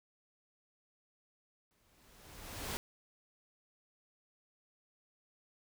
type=noise with exponential growth; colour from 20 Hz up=pink; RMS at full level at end=-37 dBFS; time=1.71-2.77 s; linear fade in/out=0 ms; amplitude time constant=230 ms; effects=none